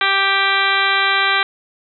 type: harmonic tone with a mistuned harmonic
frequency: 392 Hz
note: G4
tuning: in tune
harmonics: 1 / 2 / 3 / 4 / 5 / 6 / 7 / 8 / 9 / 10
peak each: -29 / -24 / -20 / -19 / -22 / -21 / -30 / -24 / -27 / -24 dBFS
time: 0.01-1.43 s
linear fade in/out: 2 ms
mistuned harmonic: 8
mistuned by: +23 cents
effects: none